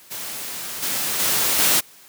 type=noise with level steps; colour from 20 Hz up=white; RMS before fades=-31 / -24 / -20 / -17 dBFS; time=0.1-1.81 s; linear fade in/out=20 ms; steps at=0.82 / 1.19 / 1.58 s; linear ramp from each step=10 ms; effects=white hiss -48 dBFS RMS until 2.08 s + high-pass 100 Hz 12 dB/octave